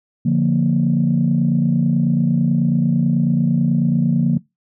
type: chord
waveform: sine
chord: Bb major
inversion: first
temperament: just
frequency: 145.68 / 174.81 / 233.1 Hz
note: D3 / F3 / Bb3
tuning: -14 / +2 / 0 cents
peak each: -17 dBFS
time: 0.25-4.38 s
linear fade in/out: 10 ms
effects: noise-tail reverb RT60 0.2 s tail -23 dB re dry + tanh soft clip ceiling -6 dBFS